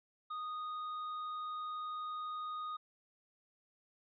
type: tone with tanh clipping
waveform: sine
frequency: 1239 Hz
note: D#6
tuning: 8 cents flat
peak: -40 dBFS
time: 0.3-2.77 s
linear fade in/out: 10 ms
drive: 6 dB
effects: resampled to 11025 Hz

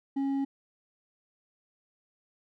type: tone with hard clipping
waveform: sine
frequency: 274.3 Hz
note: C#4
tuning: 18 cents flat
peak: -28 dBFS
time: 0.16-0.45 s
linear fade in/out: 10 ms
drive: 4 dB
effects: none

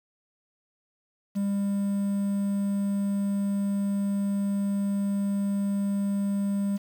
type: tone with quantisation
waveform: triangle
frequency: 200 Hz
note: G3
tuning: 35 cents sharp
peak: -22 dBFS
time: 1.35-6.78 s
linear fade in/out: 20 ms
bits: 8
effects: none

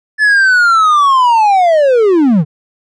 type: linear sweep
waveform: triangle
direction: down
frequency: 1742 to 136.9 Hz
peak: -4 dBFS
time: 0.18-2.45 s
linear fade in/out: 50 ms
effects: resampled to 22050 Hz

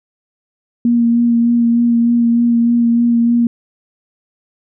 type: tone with vibrato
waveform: sine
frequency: 235.4 Hz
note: A#3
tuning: 17 cents sharp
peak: -9 dBFS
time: 0.85-3.47 s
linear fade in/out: 2 ms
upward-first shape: sine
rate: 3.3 Hz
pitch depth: 17 cents each way
effects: none

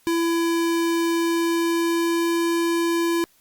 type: tone with pitch glide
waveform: square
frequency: 335.1 to 337.4 Hz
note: E4 to E4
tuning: +29 to +40 cents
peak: -20 dBFS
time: 0.07-3.24 s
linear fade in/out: 0 ms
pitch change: +11 cents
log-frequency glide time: 1.11-2.46 s
effects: white hiss -59 dBFS RMS until 3.4 s + Opus 48 kbps

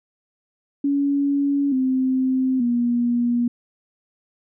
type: tone with pitch steps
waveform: sine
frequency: 281.9 / 260 / 239.8 Hz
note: C#4 / C4 / A#3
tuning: +29 / -11 / +49 cents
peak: -17 dBFS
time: 0.84-3.48 s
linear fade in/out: 5 ms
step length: 880 ms
effects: none

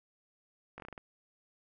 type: slowing click train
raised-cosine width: 0.5 ms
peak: -30 dBFS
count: 7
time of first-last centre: 0.78-0.978 s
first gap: 19 ms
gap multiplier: 1.22
effects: none

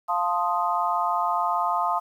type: chord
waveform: sine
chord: F dominant seventh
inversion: none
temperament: equal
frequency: 698.5 / 880 / 1046.5 / 1244.5 Hz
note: F5 / A5 / C6 / Eb6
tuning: 0 / 0 / 0 / 0 cents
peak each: -27 dBFS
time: 0.08-2 s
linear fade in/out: 20 ms
effects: 9-bit

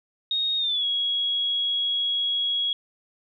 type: tone with pitch glide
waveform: sine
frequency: 3729 to 3322 Hz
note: A#7 to G#7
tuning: 0 to 0 cents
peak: -22 dBFS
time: 0.31-2.73 s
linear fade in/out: 2 ms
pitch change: -200 cents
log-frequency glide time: 0.58-0.85 s
effects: none

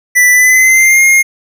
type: tone with pitch glide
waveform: square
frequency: 1980 to 2134 Hz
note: B6 to C7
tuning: +4 to +34 cents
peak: -5 dBFS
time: 0.15-1.23 s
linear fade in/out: 20 ms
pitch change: +130 cents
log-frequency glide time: 0.32-1.03 s
effects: none

